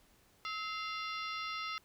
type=harmonic tone with a mistuned harmonic; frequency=694 Hz; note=F5; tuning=11 cents flat; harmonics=2 / 3 / 4 / 5 / 6 / 7 / 8; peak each=-40 / -44 / -46 / -48 / -50 / -51 / -52 dBFS; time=0.45-1.78 s; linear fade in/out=0 ms; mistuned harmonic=2; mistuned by=-120 cents; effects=pink hiss -67 dBFS RMS until 1.84 s